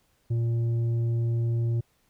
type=tone with tanh clipping; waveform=sine; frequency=116.54 Hz; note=A#2; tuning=in tune; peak=-24 dBFS; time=0.3-1.81 s; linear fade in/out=10 ms; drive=6 dB; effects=pink hiss -68 dBFS RMS until 2.09 s